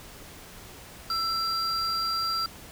triangle tone pair together, 1335 / 4750 Hz, E6 / D8, +22 / +19 cents, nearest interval octave + minor seventh, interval 2197 cents, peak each -26 dBFS, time 1.1-2.46 s, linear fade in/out 2 ms, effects tanh soft clip ceiling -20 dBFS + pink hiss -46 dBFS RMS until 2.71 s

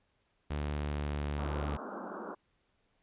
sawtooth tone with pitch glide, 73.6 to 72.92 Hz, D2 to D2, +4 to -12 cents, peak -29 dBFS, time 0.5-1.77 s, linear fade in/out 10 ms, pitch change -16 cents, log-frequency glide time 0.79-1.18 s
pink band-pass noise, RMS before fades -42 dBFS, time 1.38-2.35 s, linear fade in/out 10 ms, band 190 to 1500 Hz, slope 96 dB/octave
effects pink hiss -75 dBFS RMS until 3.02 s + resampled to 8000 Hz

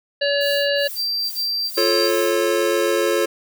harmonic tone, 568 Hz, C#5, 42 cents sharp, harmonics 1 / 3 / 5 / 7 / 8, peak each -19 / -24 / -26 / -27 / -28 dBFS, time 0.21-0.88 s, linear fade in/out 10 ms
violet noise with tremolo, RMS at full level -31 dBFS, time 0.41-2.4 s, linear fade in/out 0 ms, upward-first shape sine, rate 2.4 Hz, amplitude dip 100%
triangle tone bursts, 4700 Hz, D8, 1 cent sharp, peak -19 dBFS, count 3, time 0.95-2.108 s, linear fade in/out 50 ms, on 370 ms, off 24 ms
square chord, F augmented, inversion none, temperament just, 349.2 / 436.5 / 545.7 Hz, F4 / A4 / C#5, 0 / -14 / -27 cents, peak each -22 dBFS, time 1.77-3.26 s, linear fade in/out 10 ms
effects none

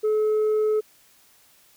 sine tone, 429.5 Hz, A4, 42 cents flat, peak -16 dBFS, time 0.03-0.81 s, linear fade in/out 20 ms, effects tanh soft clip ceiling -18 dBFS + white hiss -57 dBFS RMS until 1.76 s

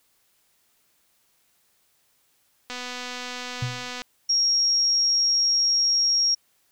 click train, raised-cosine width 0.2 ms, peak -17 dBFS, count 328, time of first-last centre 2.7-4.019 s, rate 248 Hz
sine tone with exponential decay, 124.1 Hz, B2, 9 cents sharp, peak -21 dBFS, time 3.62-3.91 s, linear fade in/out 5 ms, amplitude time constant 62 ms
sine tone, 5588 Hz, F8, in tune, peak -18 dBFS, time 4.29-6.35 s, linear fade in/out 10 ms
effects white hiss -66 dBFS RMS until 6.71 s

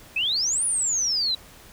sine exponential two-way sweep, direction up then down, 2476 to 9880 to 3880 Hz, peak -21 dBFS, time 0.16-1.35 s, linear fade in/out 5 ms, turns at 0.65 s, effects pink hiss -48 dBFS RMS until 1.72 s

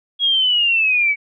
sine linear sweep, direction down, 3322 to 2243 Hz, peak -13 dBFS, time 0.19-1.16 s, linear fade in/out 50 ms, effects none

